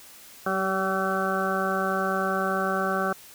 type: harmonic tone with a mistuned harmonic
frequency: 190.7 Hz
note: G3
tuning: 47 cents flat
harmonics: 1 / 2 / 3 / 4 / 6 / 7 / 8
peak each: -31 / -31 / -31 / -31 / -31 / -31 / -31 dBFS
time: 0.46-3.13 s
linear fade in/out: 5 ms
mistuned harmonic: 2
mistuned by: +16 cents
effects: white hiss -48 dBFS RMS until 3.34 s